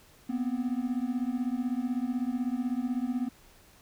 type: beating tone pair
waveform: triangle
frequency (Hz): 240.8 / 256.8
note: B3 / C4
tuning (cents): -44 / -32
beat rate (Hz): 16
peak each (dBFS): -29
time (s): 0.29-3.29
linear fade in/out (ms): 10
effects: pink hiss -58 dBFS RMS until 3.81 s